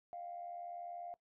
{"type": "tone with amplitude modulation", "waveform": "sine", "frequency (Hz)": 698.5, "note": "F5", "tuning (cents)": 0, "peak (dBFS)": -40, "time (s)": [0.13, 1.14], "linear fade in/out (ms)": 0, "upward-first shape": "sine", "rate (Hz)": 80.2, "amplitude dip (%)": 65, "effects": ["noise-tail reverb RT60 0.1 s tail -19 dB re dry", "tanh soft clip ceiling -36 dBFS"]}